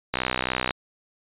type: click train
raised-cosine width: 0.3 ms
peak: -7 dBFS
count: 37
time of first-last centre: 0.14-0.708 s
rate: 63.4 Hz
effects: resampled to 8000 Hz